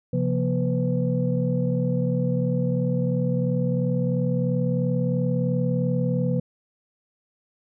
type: tone cluster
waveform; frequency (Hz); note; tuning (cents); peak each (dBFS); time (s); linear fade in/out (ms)
sine; 133.3 / 173.4 / 236.3 / 502; C3 / F3 / A#3 / B4; +33 / -12 / +24 / +28; -24 / -24 / -28 / -28; 0.13-6.4; 5
effects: tanh soft clip ceiling -11 dBFS